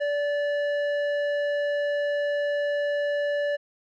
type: tone with low-pass filter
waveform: square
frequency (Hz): 580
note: D5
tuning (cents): -22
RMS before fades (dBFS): -26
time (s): 0-3.57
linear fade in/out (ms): 20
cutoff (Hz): 2000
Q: 1
effects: none